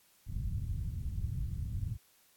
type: low-pass noise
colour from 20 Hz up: white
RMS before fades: -36 dBFS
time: 0.26-1.98 s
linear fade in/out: 50 ms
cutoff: 120 Hz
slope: 24 dB/octave
effects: white hiss -66 dBFS RMS until 2.36 s + AAC 64 kbps